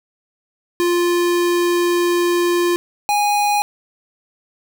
square tone pair in turn, 349.2 / 824.8 Hz, F4 / G#5, 0 / -12 cents, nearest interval octave + minor third, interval 1488 cents, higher second, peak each -15 dBFS, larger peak neither, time 0.8-2.76 / 3.09-3.62 s, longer first, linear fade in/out 0 ms, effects none

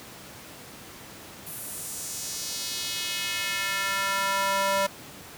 square tone with high-pass filter sweep, 196 Hz, G3, in tune, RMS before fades -29 dBFS, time 1.46-4.87 s, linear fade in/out 10 ms, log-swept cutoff 12000 to 670 Hz, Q 1.5, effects pink hiss -44 dBFS RMS until 5.37 s + high-pass 100 Hz 12 dB/octave

